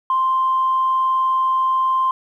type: tone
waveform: sine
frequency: 1046.5 Hz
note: C6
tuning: in tune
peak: -14 dBFS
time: 0.1-2.11 s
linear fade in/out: 2 ms
effects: tanh soft clip ceiling -10 dBFS + 9-bit